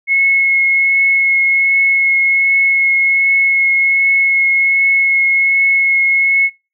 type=tone with vibrato; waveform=sine; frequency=2178 Hz; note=C#7; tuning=31 cents flat; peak=-9 dBFS; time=0.07-6.5 s; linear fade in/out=50 ms; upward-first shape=triangle; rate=1.3 Hz; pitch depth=10 cents each way; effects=noise-tail reverb RT60 0.3 s tail -22 dB re dry